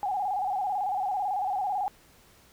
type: tone with vibrato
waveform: sine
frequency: 784 Hz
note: G5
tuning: in tune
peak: -26 dBFS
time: 0.03-1.88 s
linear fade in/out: 0 ms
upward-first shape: square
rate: 18 Hz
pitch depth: 81 cents each way
effects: pink hiss -58 dBFS RMS until 2.52 s